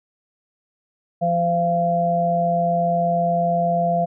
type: harmonic tone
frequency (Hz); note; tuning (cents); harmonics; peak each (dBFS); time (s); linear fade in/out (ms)
171.7; F3; -29; 1 / 3 / 4; -23 / -27 / -18; 1.21-4.06; 20
effects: none